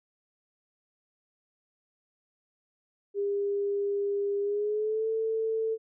sine tone with pitch glide, 403 to 444.6 Hz, G4 to A4, +48 to +18 cents, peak -26 dBFS, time 3.14-5.78 s, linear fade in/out 50 ms, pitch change +170 cents, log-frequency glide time 4.41-5.08 s, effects none

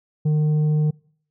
sine tone with tanh clipping, 152.3 Hz, D#3, 37 cents flat, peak -17 dBFS, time 0.25-0.91 s, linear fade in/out 10 ms, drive 5 dB, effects noise-tail reverb RT60 0.6 s tail -26 dB re dry

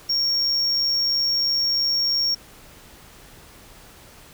triangle tone with amplitude modulation, 5540 Hz, F8, 15 cents flat, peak -16 dBFS, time 0.09-2.35 s, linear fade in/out 10 ms, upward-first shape sine, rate 143 Hz, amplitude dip 35%, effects pink hiss -47 dBFS RMS until 4.33 s

